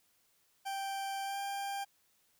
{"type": "tone with pitch glide", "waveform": "40% pulse", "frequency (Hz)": [784, 794.9], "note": ["G5", "G5"], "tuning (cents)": [0, 24], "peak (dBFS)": -35, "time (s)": [0.65, 1.85], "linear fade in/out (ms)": 20, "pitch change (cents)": 24, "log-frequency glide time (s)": [1.24, 1.38], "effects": ["white hiss -72 dBFS RMS until 2.39 s"]}